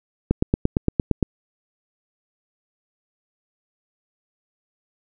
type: click train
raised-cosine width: 3 ms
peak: -4 dBFS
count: 9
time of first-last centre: 0.31-1.227 s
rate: 8.72 Hz
effects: none